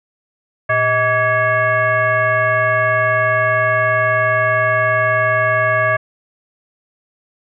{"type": "tone with frequency modulation", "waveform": "sine", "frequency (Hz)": 1149, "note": "D6", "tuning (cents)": -38, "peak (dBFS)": -12, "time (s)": [0.69, 5.97], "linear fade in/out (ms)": 10, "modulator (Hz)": 517, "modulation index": 1.6, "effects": []}